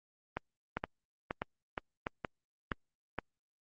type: two click trains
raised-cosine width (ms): 0.5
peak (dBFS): -18 / -19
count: 4 / 7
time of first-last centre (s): 0.77-2.718 / 0.37-3.187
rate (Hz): 1.54 / 2.13
effects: Opus 32 kbps